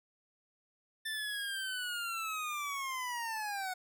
25% pulse linear sweep, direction down, 1780 to 730 Hz, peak -32 dBFS, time 1.05-3.74 s, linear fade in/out 10 ms, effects none

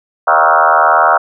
sine tone with frequency modulation, 1024 Hz, C6, 38 cents flat, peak -6 dBFS, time 0.27-1.18 s, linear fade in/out 10 ms, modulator 78.9 Hz, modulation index 5.3, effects none

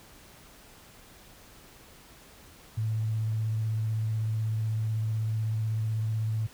sine tone with vibrato, 110 Hz, A2, in tune, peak -26 dBFS, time 2.77-6.47 s, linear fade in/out 10 ms, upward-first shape triangle, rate 16 Hz, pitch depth 23 cents each way, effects pink hiss -53 dBFS RMS until 6.53 s

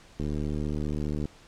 click train, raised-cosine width 3 ms, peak -19 dBFS, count 80, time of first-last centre 0.2-1.255 s, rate 74.9 Hz, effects pink hiss -54 dBFS RMS until 1.47 s + low-pass 7000 Hz 12 dB/octave

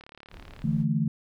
click train, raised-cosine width 0.3 ms, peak -30 dBFS, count 23, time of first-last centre 0.01-0.619 s, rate 36.1 Hz
brown noise, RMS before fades -46 dBFS, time 0.29-0.86 s, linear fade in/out 50 ms
sine chord, D suspended second, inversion none, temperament just, 146.83 / 165.19 / 220.2 Hz, D3 / E3 / A3, 0 / +4 / +2 cents, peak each -27 dBFS, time 0.64-1.08 s, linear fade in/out 5 ms
effects none

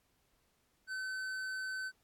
sine tone with tanh clipping, 1525 Hz, G6, 48 cents flat, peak -39 dBFS, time 0.87-1.92 s, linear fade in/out 50 ms, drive 12 dB, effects pink hiss -75 dBFS RMS until 2.03 s + AAC 64 kbps

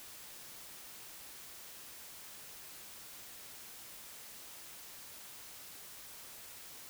silence, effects white hiss -51 dBFS RMS until 6.89 s

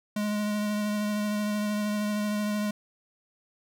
square tone with vibrato, 209.1 Hz, G#3, 12 cents sharp, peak -27 dBFS, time 0.16-2.71 s, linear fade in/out 5 ms, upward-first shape triangle, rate 13 Hz, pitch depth 18 cents each way, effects none

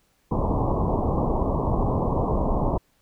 pink low-pass noise, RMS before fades -23 dBFS, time 0.31-2.78 s, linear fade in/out 10 ms, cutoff 1100 Hz, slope 96 dB/octave, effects pink hiss -66 dBFS RMS until 3.01 s

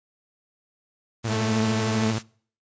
white band-stop noise, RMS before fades -34 dBFS, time 1.23-2.23 s, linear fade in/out 50 ms, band 200 to 800 Hz, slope 24 dB/octave
sawtooth tone with vibrato, 111 Hz, A2, 16 cents sharp, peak -21 dBFS, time 1.24-2.19 s, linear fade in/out 10 ms, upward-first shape sine, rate 13 Hz, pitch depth 83 cents each way
sawtooth tone, 220 Hz, A3, in tune, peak -20 dBFS, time 1.27-2.14 s, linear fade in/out 50 ms
effects noise-tail reverb RT60 0.5 s tail -24 dB re dry + resampled to 16000 Hz

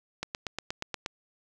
click train, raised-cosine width 0.2 ms, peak -15 dBFS, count 8, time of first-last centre 0.23-1.061 s, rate 8.42 Hz, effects none

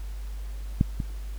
clicks, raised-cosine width 5 ms, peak -7 / -17 dBFS, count 2, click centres 0.811 / 1.002 s, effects added 50 Hz sine -32 dBFS peak until 1.38 s + pink hiss -52 dBFS RMS until 1.38 s

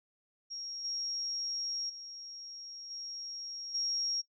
sine tone with level steps, 5588 Hz, F8, in tune, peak -39 / -34 / -44 / -40 / -31 dBFS, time 0.5-4.22 s, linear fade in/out 20 ms, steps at 0.84 / 1.89 / 2.9 / 3.74 s, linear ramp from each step 10 ms, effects noise-tail reverb RT60 0.1 s tail -19 dB re dry

